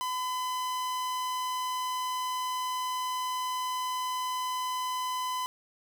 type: tone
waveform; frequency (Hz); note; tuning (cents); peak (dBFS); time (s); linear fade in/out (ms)
45% pulse; 1010; B5; +39; -30; 0.01-5.46; 0
effects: none